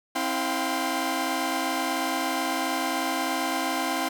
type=tone cluster; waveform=sawtooth; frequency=265.5 / 323.5 / 705 / 788 / 1034 Hz; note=C4 / E4 / F5 / G5 / C6; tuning=+25 / -32 / +16 / +9 / -21 cents; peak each=-28 dBFS; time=0.15-4.09 s; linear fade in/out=10 ms; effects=none